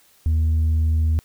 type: tone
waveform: sine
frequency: 79.4 Hz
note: D#2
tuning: 36 cents sharp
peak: -13 dBFS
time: 0.26-1.19 s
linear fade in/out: 0 ms
effects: tanh soft clip ceiling -15 dBFS + white hiss -56 dBFS RMS until 1.24 s